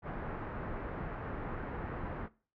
pink low-pass noise, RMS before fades -40 dBFS, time 0.02-2.29 s, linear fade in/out 50 ms, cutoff 1700 Hz, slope 24 dB/octave, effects noise-tail reverb RT60 0.4 s tail -21 dB re dry

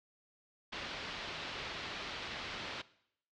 white low-pass noise, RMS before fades -43 dBFS, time 0.72-2.82 s, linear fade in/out 10 ms, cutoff 4100 Hz, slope 24 dB/octave, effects noise-tail reverb RT60 0.7 s tail -19 dB re dry + low-pass 7000 Hz 12 dB/octave

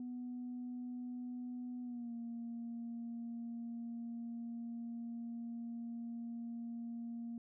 sine tone with pitch glide, 246.9 to 233.7 Hz, B3 to A#3, 0 to +5 cents, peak -40 dBFS, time 0-7.38 s, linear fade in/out 2 ms, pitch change -95 cents, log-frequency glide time 1.82-2.13 s, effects tanh soft clip ceiling -38 dBFS

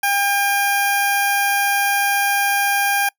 10% pulse tone with notch filter, 803 Hz, G5, 41 cents sharp, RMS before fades -18 dBFS, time 0.03-3.09 s, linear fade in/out 5 ms, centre 3900 Hz, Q 0.93, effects noise-tail reverb RT60 0.1 s tail -25 dB re dry

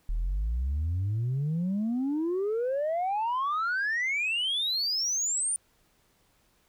sine exponential sweep, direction up, 37.34 to 9397 Hz, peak -24 dBFS, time 0.09-5.56 s, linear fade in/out 0 ms, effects tanh soft clip ceiling -24 dBFS + pink hiss -67 dBFS RMS until 6.68 s

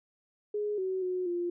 sine tone with pitch steps, 417.1 / 376.1 / 365.8 / 349.2 Hz, G#4 / F#4 / F#4 / F4, +7 / +28 / -20 / 0 cents, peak -29 dBFS, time 0.54-1.5 s, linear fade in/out 5 ms, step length 240 ms, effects none

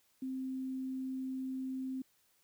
sine tone with quantisation, 261.6 Hz, C4, in tune, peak -36 dBFS, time 0.22-2.02 s, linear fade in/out 5 ms, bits 11, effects white hiss -72 dBFS RMS until 2.43 s

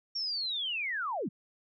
sine linear sweep, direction down, 5570 to 138.59 Hz, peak -31 dBFS, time 0.15-1.29 s, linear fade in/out 10 ms, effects none

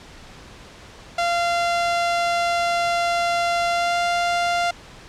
sawtooth tone with pitch glide, 690 to 695.6 Hz, F5 to F5, -21 to -7 cents, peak -15 dBFS, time 1.18-4.71 s, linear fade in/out 5 ms, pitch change +14 cents, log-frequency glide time 3.71-3.97 s, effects pink hiss -43 dBFS RMS until 5.08 s + low-pass 6000 Hz 12 dB/octave

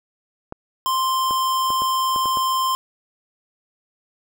clicks, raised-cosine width 1 ms, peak -17 dBFS, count 7, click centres 0.524 / 1.309 / 1.704 / 1.82 / 2.161 / 2.257 / 2.372 s
square tone, 1046.5 Hz, C6, in tune, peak -19 dBFS, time 0.86-2.75 s, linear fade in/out 0 ms
effects none

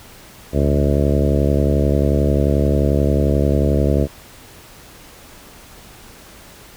harmonic tone with a mistuned harmonic, 71.3 Hz, C#2, 49 cents sharp, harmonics 1 / 2 / 3 / 4 / 5 / 6 / 7 / 8 / 9, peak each -17 / -20 / -22 / -23 / -24 / -25 / -25 / -26 / -27 dBFS, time 0.52-4.08 s, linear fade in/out 50 ms, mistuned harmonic 1, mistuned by +49 cents, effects pink hiss -42 dBFS RMS until 6.76 s

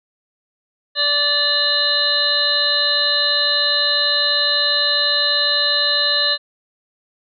harmonic tone with a mistuned harmonic, 582 Hz, D5, 16 cents flat, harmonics 1 / 2 / 3 / 5 / 6 / 7, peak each -26 / -29 / -22 / -26 / -22 / -17 dBFS, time 0.95-6.38 s, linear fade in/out 50 ms, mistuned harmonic 6, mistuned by +96 cents, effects none

